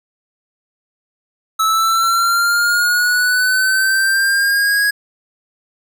square linear sweep, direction up, 1300 to 1661.2 Hz, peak -13 dBFS, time 1.59-4.91 s, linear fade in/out 10 ms, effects none

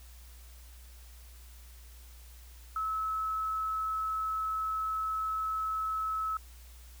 sine tone, 1297 Hz, E6, 28 cents flat, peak -30 dBFS, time 2.76-6.37 s, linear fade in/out 2 ms, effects added 60 Hz sine -49 dBFS peak until 7 s + white hiss -58 dBFS RMS until 7 s

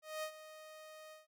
sawtooth tone with ADSR envelope, 622.3 Hz, D#5, in tune, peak -34 dBFS, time 0.02-1.27 s, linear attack 210 ms, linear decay 79 ms, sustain -14 dB, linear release 150 ms, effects noise-tail reverb RT60 0.1 s tail -24 dB re dry

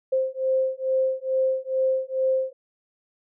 sine beating tone pair, 523.3 / 525.6 Hz, C5 / C5, 0 / +8 cents, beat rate 2.3 Hz, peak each -24 dBFS, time 0.12-2.53 s, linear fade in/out 10 ms, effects none

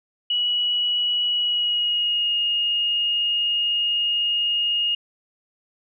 sine tone with pitch glide, 2927 to 2854 Hz, F#7 to F7, -19 to +37 cents, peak -19 dBFS, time 0.3-4.95 s, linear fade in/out 5 ms, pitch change -44 cents, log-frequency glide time 1.32-2.36 s, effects none

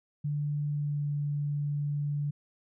sine tone with pitch glide, 146.83 to 145.48 Hz, D3 to D3, 0 to -16 cents, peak -28 dBFS, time 0.24-2.31 s, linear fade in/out 10 ms, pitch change -16 cents, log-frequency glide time 0.7-1.07 s, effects none

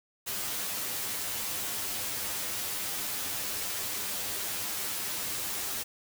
white noise with comb filter, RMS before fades -34 dBFS, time 0.26-5.84 s, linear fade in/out 20 ms, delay 9.9 ms, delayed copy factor +0.7, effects none

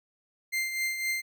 40% pulse tone with tremolo, 2093 Hz, C7, in tune, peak -25 dBFS, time 0.52-1.22 s, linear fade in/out 20 ms, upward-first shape triangle, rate 3.9 Hz, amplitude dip 60%, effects none

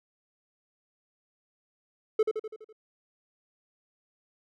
triangle tone with echo, 434.6 Hz, A4, 21 cents flat, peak -17 dBFS, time 2.19-2.23 s, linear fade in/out 5 ms, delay 83 ms, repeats 6, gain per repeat -5 dB, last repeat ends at 2.728 s, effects none

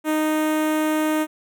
sawtooth tone with notch filter, 309.5 Hz, D#4, 9 cents flat, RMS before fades -21 dBFS, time 0.04-1.27 s, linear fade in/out 50 ms, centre 4700 Hz, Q 0.92, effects none

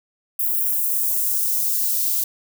violet noise with high-pass filter sweep, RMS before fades -21 dBFS, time 0.39-2.24 s, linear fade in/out 5 ms, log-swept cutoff 12000 to 3500 Hz, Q 0.92, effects none

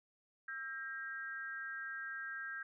sine tone with amplitude modulation, 1600 Hz, G6, 35 cents sharp, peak -37 dBFS, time 0.48-2.63 s, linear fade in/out 5 ms, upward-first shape sine, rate 276 Hz, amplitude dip 85%, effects none

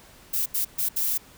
violet noise bursts at uneven times, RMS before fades -25 dBFS, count 4, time 0.33-0.46 / 0.54-0.65 / 0.78-0.89 / 0.96-1.18 s, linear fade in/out 10 ms, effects pink hiss -51 dBFS RMS until 1.37 s

